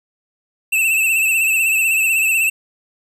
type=tone with vibrato; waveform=square; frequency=2641 Hz; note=E7; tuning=3 cents sharp; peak=-14 dBFS; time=0.72-2.5 s; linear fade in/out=10 ms; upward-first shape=triangle; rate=16 Hz; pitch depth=67 cents each way; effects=8-bit